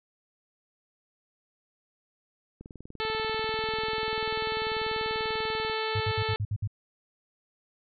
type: click train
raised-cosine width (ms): 3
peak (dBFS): -30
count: 64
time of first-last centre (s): 2.61-5.698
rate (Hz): 20.4
type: harmonic tone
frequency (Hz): 439.4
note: A4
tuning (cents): -2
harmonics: 1 / 2 / 3 / 4 / 5 / 6 / 7 / 8 / 9 / 10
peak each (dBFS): -32 / -35 / -37 / -38 / -39 / -40 / -40 / -41 / -42 / -42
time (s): 3-6.36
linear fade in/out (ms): 0
type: tone bursts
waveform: sine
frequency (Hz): 103.83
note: G#2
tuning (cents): 0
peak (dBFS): -26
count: 7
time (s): 5.95-6.675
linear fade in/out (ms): 5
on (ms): 53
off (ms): 59
effects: none